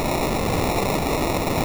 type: noise with sample-and-hold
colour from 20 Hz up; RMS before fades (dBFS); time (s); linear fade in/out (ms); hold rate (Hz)
violet; -22; 0-1.64; 0; 1575
effects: none